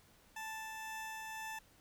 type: tone with tremolo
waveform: 20% pulse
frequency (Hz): 880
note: A5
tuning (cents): 0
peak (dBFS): -37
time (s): 0.36-1.59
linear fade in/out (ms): 5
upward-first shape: triangle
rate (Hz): 2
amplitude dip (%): 25
effects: pink hiss -66 dBFS RMS until 1.8 s